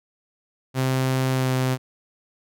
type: tone with pitch glide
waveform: sawtooth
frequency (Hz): 130.81 to 129.46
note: C3 to C3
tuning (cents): 0 to -18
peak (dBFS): -16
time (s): 0.74-1.78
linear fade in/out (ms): 50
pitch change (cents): -18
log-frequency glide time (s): 1.32-1.49
effects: none